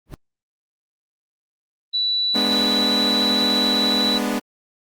brown noise with exponential growth, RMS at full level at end -29 dBFS, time 0.06-0.14 s, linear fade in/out 0 ms, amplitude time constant 17 ms
sine tone, 3951 Hz, B7, in tune, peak -18 dBFS, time 1.93-4.19 s, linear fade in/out 20 ms
sawtooth chord, G# diminished, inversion none, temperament equal, 207.7 / 246.9 / 293.7 Hz, G#3 / B3 / D4, 0 / 0 / 0 cents, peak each -21 / -20 / -23 dBFS, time 2.34-4.4 s, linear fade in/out 20 ms
effects Opus 24 kbps

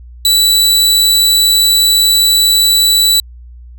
sawtooth tone, 3951 Hz, B7, in tune, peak -4 dBFS, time 0.25-3.2 s, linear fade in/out 2 ms, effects added 60 Hz sine -31 dBFS peak until 3.78 s

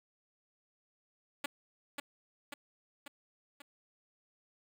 5% pulse tone with echo, 285.3 Hz, C#4, 50 cents sharp, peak -22 dBFS, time 1.44-1.46 s, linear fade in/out 5 ms, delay 540 ms, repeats 4, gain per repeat -4 dB, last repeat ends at 3.62 s, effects none

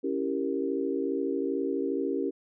sine chord, C# diminished seventh, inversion none, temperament equal, 277.2 / 329.6 / 392 / 466.2 Hz, C#4 / E4 / G4 / Bb4, 0 / 0 / 0 / 0 cents, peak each -31 / -34 / -31 / -34 dBFS, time 0.03-2.31 s, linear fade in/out 20 ms, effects none

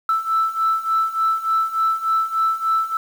sine beating tone pair, 1318.5 / 1321.9 Hz, E6 / E6, 0 / +4 cents, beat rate 3.4 Hz, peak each -21 / -18 dBFS, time 0.09-2.97 s, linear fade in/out 2 ms, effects tanh soft clip ceiling -11 dBFS + 7-bit

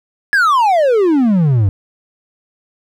triangle exponential sweep, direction down, 1724 to 92.7 Hz, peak -7 dBFS, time 0.33-1.69 s, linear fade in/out 0 ms, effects none

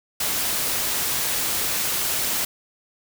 white noise, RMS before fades -24 dBFS, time 0.2-2.45 s, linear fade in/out 5 ms, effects none

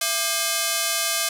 5% pulse ring-modulated tone, 932.3 Hz, A#5, in tune, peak -6 dBFS, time 0.01-1.29 s, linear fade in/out 5 ms, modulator 263 Hz, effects none

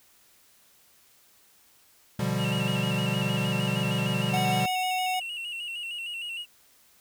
square chord, G dominant seventh, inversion first, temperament equal, 123.47 / 146.83 / 174.61 / 196 Hz, B2 / D3 / F3 / G3, 0 / 0 / 0 / 0 cents, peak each -31 / -33 / -33 / -31 dBFS, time 2.19-4.66 s, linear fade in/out 5 ms
triangle tone with vibrato, 2800 Hz, F7, 4 cents sharp, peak -31 dBFS, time 2.37-6.46 s, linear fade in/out 50 ms, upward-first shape square, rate 6.5 Hz, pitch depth 52 cents each way
square tone, 740 Hz, F#5, in tune, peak -27 dBFS, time 4.33-5.2 s, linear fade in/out 10 ms
effects white hiss -60 dBFS RMS until 7 s

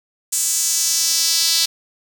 sawtooth tone with high-pass filter sweep, 329.6 Hz, E4, in tune, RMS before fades -18 dBFS, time 0.32-1.66 s, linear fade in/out 10 ms, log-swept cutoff 7600 to 4400 Hz, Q 2.6, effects 7-bit

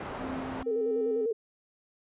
white low-pass noise, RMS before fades -38 dBFS, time 0-0.63 s, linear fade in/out 2 ms, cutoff 940 Hz, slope 12 dB/octave
triangle tone with tremolo, 261.6 Hz, C4, in tune, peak -33 dBFS, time 0.19-1.26 s, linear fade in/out 5 ms, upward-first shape sine, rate 1.5 Hz, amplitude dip 40%
sine tone with vibrato, 445.1 Hz, A4, 20 cents sharp, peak -26 dBFS, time 0.66-1.33 s, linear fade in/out 10 ms, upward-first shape square, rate 10 Hz, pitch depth 69 cents each way
effects resampled to 8000 Hz

